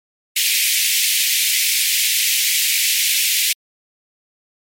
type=high-pass noise; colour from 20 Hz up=pink; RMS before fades=-17 dBFS; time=0.36-3.53 s; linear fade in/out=5 ms; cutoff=2100 Hz; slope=48 dB/octave; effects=MP3 64 kbps